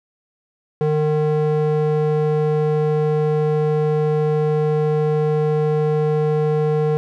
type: tone with band-pass filter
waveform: square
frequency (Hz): 152.3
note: D#3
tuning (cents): -37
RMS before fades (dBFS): -18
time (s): 0.81-6.97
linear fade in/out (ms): 0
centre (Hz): 380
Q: 1.9
effects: none